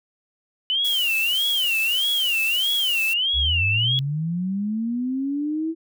sine tone with vibrato, 2960 Hz, F#7, in tune, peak -19 dBFS, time 0.7-3.99 s, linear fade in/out 0 ms, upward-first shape sine, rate 1.6 Hz, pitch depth 210 cents each way
blue noise, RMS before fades -32 dBFS, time 0.84-3.14 s, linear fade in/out 10 ms
sine linear sweep, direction up, 60.1 to 329.6 Hz, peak -22 dBFS, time 3.33-5.75 s, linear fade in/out 50 ms
effects none

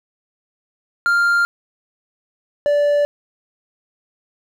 triangle tone pair in turn, 1396.9 / 581.8 Hz, F6 / D5, 0 / -16 cents, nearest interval octave + minor third, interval 1516 cents, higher first, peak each -11 dBFS, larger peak neither, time 1.06-1.45 / 2.66-3.05 s, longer neither, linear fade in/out 0 ms, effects none

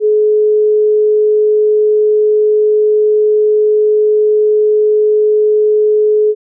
sine tone, 425.2 Hz, G#4, 41 cents sharp, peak -7 dBFS, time 0-6.35 s, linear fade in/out 50 ms, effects none

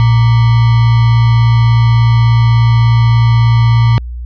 sine tone with sample-and-hold, 116.54 Hz, A#2, in tune, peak -5 dBFS, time 0-3.98 s, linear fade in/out 0 ms, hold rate 1050 Hz, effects added 60 Hz sine -20 dBFS peak until 4.25 s + resampled to 11025 Hz

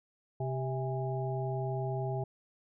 harmonic tone with a mistuned harmonic, 130.81 Hz, C3, in tune, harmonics 1 / 3 / 5 / 6, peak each -33 / -38 / -40 / -41 dBFS, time 0.4-2.24 s, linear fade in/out 5 ms, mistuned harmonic 6, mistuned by +78 cents, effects none

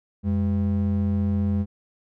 triangle ring-modulated tone, 146.83 Hz, D3, in tune, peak -15 dBFS, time 0.23-1.66 s, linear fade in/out 50 ms, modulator 57.4 Hz, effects none

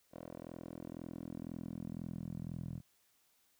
10% pulse tone with band-pass filter sweep, 42 Hz, E1, 33 cents sharp, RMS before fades -45 dBFS, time 0.11-2.82 s, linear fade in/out 50 ms, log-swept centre 500 to 140 Hz, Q 1.7, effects white hiss -73 dBFS RMS until 3.59 s

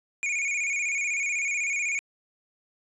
square tone with vibrato, 2317 Hz, D7, 24 cents flat, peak -26 dBFS, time 0.23-1.99 s, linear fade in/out 0 ms, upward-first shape square, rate 16 Hz, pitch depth 72 cents each way, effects resampled to 22050 Hz

